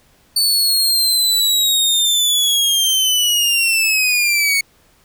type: linear sweep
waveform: sawtooth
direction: down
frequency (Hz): 4507 to 2207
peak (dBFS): -10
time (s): 0.36-4.61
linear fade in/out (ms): 5
effects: pink hiss -54 dBFS RMS until 5.04 s